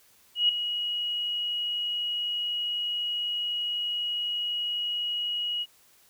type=tone with ADSR envelope; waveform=sine; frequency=2902 Hz; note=F#7; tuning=34 cents flat; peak=-17 dBFS; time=0.35-5.66 s; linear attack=140 ms; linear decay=5 ms; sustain=-10 dB; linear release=43 ms; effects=white hiss -60 dBFS RMS until 6.09 s